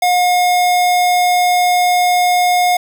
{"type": "tone", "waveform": "square", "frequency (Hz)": 718, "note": "F5", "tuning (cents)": 48, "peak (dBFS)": -11, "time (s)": [0.02, 2.77], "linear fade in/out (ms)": 5, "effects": ["7-bit"]}